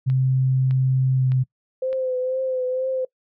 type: tone with pitch glide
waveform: sine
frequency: 130.81 to 129.31 Hz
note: C3 to C3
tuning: 0 to -20 cents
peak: -16 dBFS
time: 0.06-1.44 s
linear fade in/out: 20 ms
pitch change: -20 cents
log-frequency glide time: 1.16-1.26 s
type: click train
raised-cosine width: 0.3 ms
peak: -25 dBFS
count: 4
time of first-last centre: 0.1-1.929 s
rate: 1.64 Hz
type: tone with vibrato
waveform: sine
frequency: 515 Hz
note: C5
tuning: 28 cents flat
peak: -21 dBFS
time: 1.82-3.05 s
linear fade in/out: 5 ms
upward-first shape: triangle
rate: 2.1 Hz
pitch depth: 39 cents each way
effects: noise-tail reverb RT60 0.1 s tail -23 dB re dry